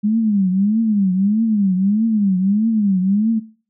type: tone with vibrato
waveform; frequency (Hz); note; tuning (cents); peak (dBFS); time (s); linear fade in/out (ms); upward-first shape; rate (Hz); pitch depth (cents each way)
sine; 204.1; G#3; -30; -13; 0.03-3.4; 20; triangle; 1.6; 210
effects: noise-tail reverb RT60 0.4 s tail -19 dB re dry